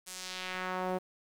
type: tone with band-pass filter sweep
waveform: sawtooth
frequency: 184.4 Hz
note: F#3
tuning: 6 cents flat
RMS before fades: -37 dBFS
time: 0.06-0.99 s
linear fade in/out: 20 ms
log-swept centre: 9500 to 520 Hz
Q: 1.2
effects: 9-bit